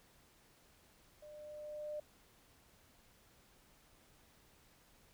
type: tone with level ramp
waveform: sine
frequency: 600 Hz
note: D5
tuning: 37 cents sharp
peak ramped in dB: -52 to -39 dBFS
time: 1.22-2 s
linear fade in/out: 5 ms
effects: pink hiss -67 dBFS RMS until 5.13 s